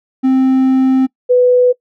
triangle / sine tone pair in turn, 262.2 / 496.4 Hz, C4 / B4, +4 / +9 cents, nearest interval major seventh, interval 1105 cents, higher second, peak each -6 dBFS, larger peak neither, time 0.23-1.07 / 1.29-1.73 s, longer first, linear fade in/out 20 ms, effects noise-tail reverb RT60 0.1 s tail -23 dB re dry

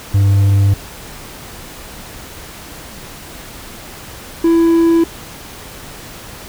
triangle tone pair in turn, 99.3 / 332.7 Hz, G2 / E4, +23 / +16 cents, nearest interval octave + major sixth, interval 2093 cents, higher second, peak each -6 dBFS, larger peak neither, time 0.14-0.74 / 4.44-5.04 s, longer neither, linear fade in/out 5 ms, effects pink hiss -33 dBFS RMS until 6.48 s

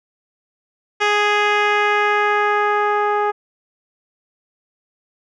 10% pulse tone with low-pass filter sweep, 415.3 Hz, G#4, in tune, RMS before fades -17 dBFS, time 1-3.32 s, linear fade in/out 20 ms, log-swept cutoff 3900 to 1000 Hz, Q 1.1, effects none

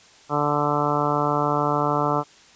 harmonic tone, 146.83 Hz, D3, in tune, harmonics 1 / 2 / 3 / 4 / 5 / 6 / 7 / 8 / 9, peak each -28 / -28 / -28 / -28 / -28 / -28 / -28 / -28 / -28 dBFS, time 0.29-2.24 s, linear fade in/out 50 ms, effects white hiss -51 dBFS RMS until 2.55 s + resampled to 16000 Hz

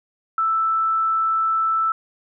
sine tone, 1321 Hz, E6, 3 cents sharp, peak -17 dBFS, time 0.38-1.92 s, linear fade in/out 2 ms, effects none

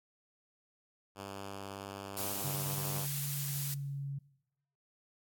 5% pulse tone, 98.7 Hz, G2, 12 cents sharp, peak -31 dBFS, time 1.15-3.07 s, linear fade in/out 50 ms
blue noise, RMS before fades -38 dBFS, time 2.17-3.74 s, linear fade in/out 0 ms
sine tone with pitch glide, 141.2 to 139.18 Hz, C#3 to C#3, +32 to +7 cents, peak -36 dBFS, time 2.44-4.19 s, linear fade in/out 10 ms, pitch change -25 cents, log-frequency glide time 3.31-4.07 s
effects noise-tail reverb RT60 0.9 s tail -21 dB re dry + AAC 64 kbps

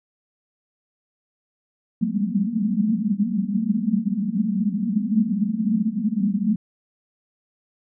pink band-pass noise, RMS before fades -22 dBFS, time 2.01-6.56 s, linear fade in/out 5 ms, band 190 to 230 Hz, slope 96 dB/octave, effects none

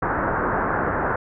white low-pass noise, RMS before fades -23 dBFS, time 0.02-1.16 s, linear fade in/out 5 ms, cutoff 1600 Hz, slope 48 dB/octave, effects none

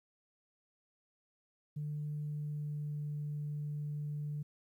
sine tone with pitch glide, 149 to 147.8 Hz, D3 to D3, +25 to +11 cents, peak -35 dBFS, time 1.76-4.43 s, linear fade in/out 10 ms, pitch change -14 cents, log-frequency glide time 2.24-3.06 s, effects tanh soft clip ceiling -32 dBFS + 12-bit

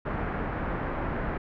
pink low-pass noise, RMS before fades -31 dBFS, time 0.05-1.38 s, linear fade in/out 10 ms, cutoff 1800 Hz, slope 24 dB/octave, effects none

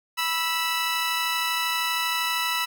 15% pulse tone pair together, 980.7 / 1318.5 Hz, B5 / E6, -12 / 0 cents, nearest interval perfect fourth, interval 512 cents, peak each -20 dBFS, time 0.17-2.66 s, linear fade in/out 20 ms, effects none

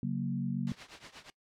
sine chord, F# major, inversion second, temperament equal, 138.59 / 185 / 233.1 Hz, C#3 / F#3 / A#3, 0 / 0 / 0 cents, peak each -35 dBFS, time 0.03-0.72 s, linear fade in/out 2 ms
white noise with tremolo, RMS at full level -42 dBFS, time 0.67-1.3 s, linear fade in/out 0 ms, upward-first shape triangle, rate 8.4 Hz, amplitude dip 90%
effects noise-tail reverb RT60 0.1 s tail -22 dB re dry + low-pass 4000 Hz 12 dB/octave

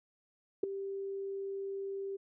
sine tone with ADSR envelope, 392.4 Hz, G4, 2 cents sharp, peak -22 dBFS, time 0.63-2.17 s, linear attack 7 ms, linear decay 5 ms, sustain -14 dB, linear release 15 ms, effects none

